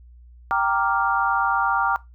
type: chord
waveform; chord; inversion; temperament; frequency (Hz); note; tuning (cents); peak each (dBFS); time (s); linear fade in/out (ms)
sine; G minor seventh; none; equal; 784 / 932.3 / 1174.7 / 1396.9; G5 / Bb5 / D6 / F6; 0 / 0 / 0 / 0; -24; 0.51-1.96; 0
effects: noise-tail reverb RT60 0.2 s tail -19 dB re dry + added 60 Hz sine -44 dBFS peak until 2.14 s